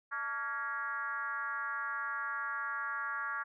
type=tone with frequency modulation; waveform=sine; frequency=1396.9 Hz; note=F6; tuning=in tune; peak=-34 dBFS; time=0.11-3.44 s; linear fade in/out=20 ms; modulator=257 Hz; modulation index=1.4; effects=none